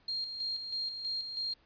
sine tone with tremolo, 4217 Hz, C8, 13 cents sharp, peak -32 dBFS, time 0.08-1.54 s, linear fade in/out 5 ms, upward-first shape square, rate 3.1 Hz, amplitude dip 50%, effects pink hiss -67 dBFS RMS until 1.65 s + resampled to 11025 Hz

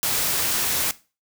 white noise, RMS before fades -23 dBFS, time 0.03-0.91 s, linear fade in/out 0 ms, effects noise-tail reverb RT60 0.3 s tail -17 dB re dry

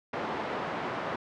white band-pass noise, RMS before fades -34 dBFS, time 0.13-1.16 s, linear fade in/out 5 ms, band 170 to 1100 Hz, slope 12 dB/octave, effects low-pass 5000 Hz 12 dB/octave

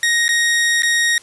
sawtooth tone with dropouts, 1873 Hz, A#6, 8 cents sharp, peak -10 dBFS, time 0.03-1.18 s, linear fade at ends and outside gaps 1 ms, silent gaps 0.281-0.29 / 0.822-0.832 s, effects white hiss -45 dBFS RMS until 1.22 s + resampled to 24000 Hz

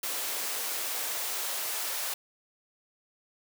white noise with high-pass filter sweep, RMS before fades -33 dBFS, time 0.03-2.14 s, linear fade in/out 5 ms, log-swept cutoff 390 to 620 Hz, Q 1.1, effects none

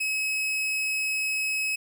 40% pulse tone, 2562 Hz, E7, 50 cents flat, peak -24 dBFS, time 0-1.76 s, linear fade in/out 10 ms, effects none

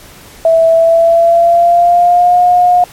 sine tone with pitch glide, 656 to 715.4 Hz, E5 to F5, -9 to +41 cents, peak -4 dBFS, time 0.45-2.84 s, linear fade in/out 2 ms, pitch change +150 cents, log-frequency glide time 0.69-2.39 s, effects pink hiss -36 dBFS RMS until 2.92 s + MP3 64 kbps

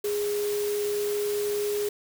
sine tone in noise, 413.7 Hz, G#4, 7 cents flat, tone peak -25 dBFS, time 0.04-1.89 s, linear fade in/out 5 ms, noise white, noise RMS -37 dBFS, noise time 0.04-1.89 s, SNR +9 dB, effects none

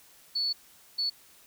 sine tone bursts at uneven times, 4435 Hz, C#8, in tune, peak -26 dBFS, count 2, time 0.35-0.53 / 0.98-1.1 s, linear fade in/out 10 ms, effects white hiss -57 dBFS RMS until 1.46 s

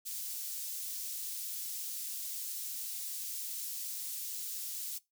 white high-pass noise, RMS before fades -40 dBFS, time 0.05-4.99 s, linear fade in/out 20 ms, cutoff 5000 Hz, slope 12 dB/octave, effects noise-tail reverb RT60 0.2 s tail -21 dB re dry

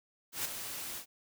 white noise with ADSR envelope, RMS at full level -33 dBFS, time 0.32-1.06 s, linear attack 130 ms, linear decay 9 ms, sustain -8 dB, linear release 94 ms, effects none

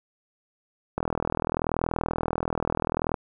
click train, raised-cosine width 1 ms, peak -11 dBFS, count 89, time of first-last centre 0.98-3.142 s, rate 40.7 Hz, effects none

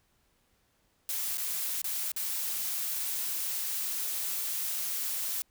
blue noise with dropouts, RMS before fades -33 dBFS, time 1.09-5.42 s, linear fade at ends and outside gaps 1 ms, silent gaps 1.373-1.38 / 1.817-1.843 / 2.118-2.163 s, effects pink hiss -71 dBFS RMS until 5.5 s

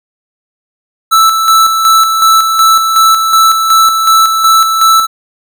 square tone with tremolo, 1318.5 Hz, E6, in tune, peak -4 dBFS, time 1.11-5.07 s, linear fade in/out 20 ms, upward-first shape square, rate 2.7 Hz, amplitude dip 45%, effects none

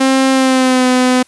sawtooth tone with pitch glide, 265.5 to 253.1 Hz, C4 to B3, +25 to +43 cents, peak -5 dBFS, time 0-1.23 s, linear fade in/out 10 ms, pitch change -82 cents, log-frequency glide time 0.31-0.87 s, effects white hiss -50 dBFS RMS until 1.27 s + resampled to 24000 Hz

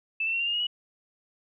sine tone with pitch steps, 2637 / 2683 / 2730 / 2778 / 2826 / 2876 / 2926 Hz, E7 / E7 / F7 / F7 / F7 / F#7 / F#7, 0 / +30 / -40 / -10 / +20 / -50 / -20 cents, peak -25 dBFS, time 0.2-0.669 s, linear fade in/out 5 ms, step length 67 ms, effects none

